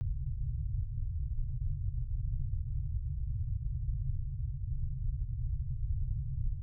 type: low-pass noise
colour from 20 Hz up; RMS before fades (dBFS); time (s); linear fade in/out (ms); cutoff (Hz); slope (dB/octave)
pink; -34; 0.01-6.62; 0; 140; 96
effects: none